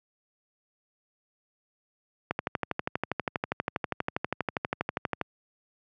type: click train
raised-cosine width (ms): 0.5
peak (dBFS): -12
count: 37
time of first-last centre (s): 2.31-5.213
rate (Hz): 12.4
effects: high-pass 100 Hz 12 dB/octave